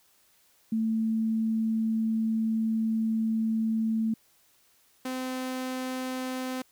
sine / sawtooth tone pair in turn, 222.4 / 257.3 Hz, A3 / C4, +19 / -29 cents, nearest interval minor third, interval 252 cents, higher second, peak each -24 / -27 dBFS, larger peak first, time 0.72-4.14 / 5.05-6.62 s, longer first, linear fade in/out 5 ms, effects white hiss -64 dBFS RMS until 6.71 s

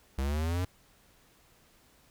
square linear sweep, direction up, 64.9 to 92.8 Hz, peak -29 dBFS, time 0.18-0.65 s, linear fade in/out 5 ms, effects pink hiss -63 dBFS RMS until 2.1 s

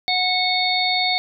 harmonic tone, 734 Hz, F#5, 14 cents flat, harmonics 1 / 3 / 5 / 6, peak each -23 / -23 / -23 / -23 dBFS, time 0.08-1.18 s, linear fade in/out 0 ms, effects none

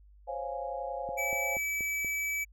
sine chord, Db major seventh, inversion third, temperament equal, 523.3 / 554.4 / 698.5 / 830.6 Hz, C5 / Db5 / F5 / Ab5, 0 / 0 / 0 / 0 cents, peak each -39 dBFS, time 0.27-1.58 s, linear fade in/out 20 ms
click train, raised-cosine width 2 ms, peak -31 dBFS, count 5, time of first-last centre 1.09-2.047 s, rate 4.18 Hz
square tone, 2297 Hz, D7, 39 cents flat, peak -31 dBFS, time 1.17-2.45 s, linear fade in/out 20 ms
effects added 50 Hz sine -54 dBFS peak until 2.52 s

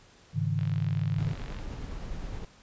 sine chord, Ab suspended fourth, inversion none, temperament equal with one note detuned, 103.83 / 138.59 / 158.74 Hz, Ab2 / Db3 / Eb3, 0 / 0 / +35 cents, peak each -30 dBFS, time 0.33-1.35 s, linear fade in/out 50 ms
click train, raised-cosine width 0.3 ms, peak -29 dBFS, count 48, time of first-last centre 0.59-1.588 s, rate 47.1 Hz
brown noise with tremolo, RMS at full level -36 dBFS, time 1.18-2.45 s, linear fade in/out 5 ms, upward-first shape sine, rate 9.6 Hz, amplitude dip 25%
effects pink hiss -57 dBFS RMS until 2.62 s + resampled to 16000 Hz

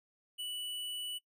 square tone, 2960 Hz, F#7, in tune, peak -38 dBFS, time 0.38-1.19 s, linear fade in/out 20 ms, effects noise-tail reverb RT60 0.1 s tail -21 dB re dry

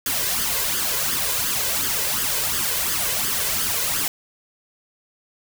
white noise with flanger, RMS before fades -23 dBFS, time 0.06-4.08 s, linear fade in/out 2 ms, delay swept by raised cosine 0.61 to 2.01 ms, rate 2.8 Hz, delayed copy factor +0.65, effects none

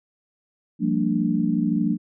sine chord, G minor seventh, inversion third, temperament equal with one note detuned, 174.61 / 196 / 228.3 / 293.7 Hz, F3 / G3 / Bb3 / D4, 0 / 0 / -36 / 0 cents, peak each -25 / -26 / -23 / -25 dBFS, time 0.79-1.98 s, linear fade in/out 50 ms, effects none

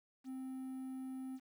triangle tone with quantisation, 261.6 Hz, C4, in tune, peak -40 dBFS, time 0.24-1.4 s, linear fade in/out 50 ms, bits 11, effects none

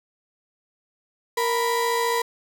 35% pulse tone pair together, 466.8 / 987.8 Hz, A#4 / B5, +2 / 0 cents, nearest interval octave + minor second, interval 1298 cents, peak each -22 dBFS, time 1.37-2.22 s, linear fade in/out 5 ms, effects none

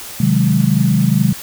sine chord, Ab dominant seventh, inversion first, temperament equal, 130.81 / 155.56 / 185 / 207.7 Hz, C3 / Eb3 / Gb3 / Ab3, 0 / 0 / 0 / 0 cents, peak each -16 dBFS, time 0.2-1.33 s, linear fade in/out 5 ms, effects white hiss -31 dBFS RMS until 1.42 s

